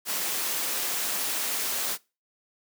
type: high-pass noise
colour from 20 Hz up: white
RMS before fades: -29 dBFS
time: 0.05-1.98 s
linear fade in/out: 50 ms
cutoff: 240 Hz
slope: 12 dB/octave
effects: noise-tail reverb RT60 0.3 s tail -24 dB re dry

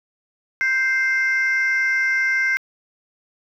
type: tone pair together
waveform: sine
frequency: 1568 / 2093 Hz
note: G6 / C7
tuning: 0 / 0 cents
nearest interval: perfect fourth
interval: 500 cents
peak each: -18 dBFS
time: 0.61-2.57 s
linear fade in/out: 0 ms
effects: tanh soft clip ceiling -13 dBFS + 9-bit

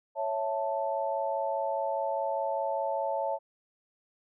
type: chord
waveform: sine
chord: A major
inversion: first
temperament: equal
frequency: 554.4 / 659.3 / 880 Hz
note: C#5 / E5 / A5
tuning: 0 / 0 / 0 cents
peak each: -32 / -33 / -32 dBFS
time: 0.15-3.39 s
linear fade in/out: 50 ms
effects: none

